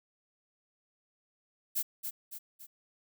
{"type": "noise with echo", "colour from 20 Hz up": "violet", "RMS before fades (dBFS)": -31, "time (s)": [1.75, 1.83], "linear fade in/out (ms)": 20, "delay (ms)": 280, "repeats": 3, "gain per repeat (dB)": -6, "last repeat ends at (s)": 2.67, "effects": []}